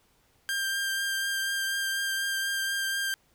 sawtooth tone with vibrato, 1590 Hz, G6, 24 cents sharp, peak -24 dBFS, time 0.49-3.14 s, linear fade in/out 0 ms, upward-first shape triangle, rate 4.1 Hz, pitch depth 15 cents each way, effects pink hiss -66 dBFS RMS until 3.34 s

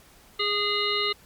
harmonic tone, 412.1 Hz, G#4, 13 cents flat, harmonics 1 / 3 / 5 / 7 / 9 / 10, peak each -30 / -30 / -30 / -30 / -30 / -30 dBFS, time 0.39-1.13 s, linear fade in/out 10 ms, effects pink hiss -54 dBFS RMS until 1.25 s + MP3 96 kbps

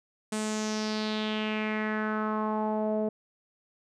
sawtooth tone with low-pass filter sweep, 215.2 Hz, A3, 38 cents flat, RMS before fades -30 dBFS, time 0.32-3.09 s, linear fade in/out 5 ms, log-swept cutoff 8800 to 560 Hz, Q 3.6, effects none

